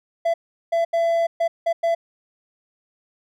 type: tone bursts at uneven times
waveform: triangle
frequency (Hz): 671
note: E5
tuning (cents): +31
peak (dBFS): -15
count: 6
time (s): 0.25-0.34 / 0.72-0.85 / 0.93-1.27 / 1.4-1.48 / 1.66-1.73 / 1.83-1.95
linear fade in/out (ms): 10
effects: none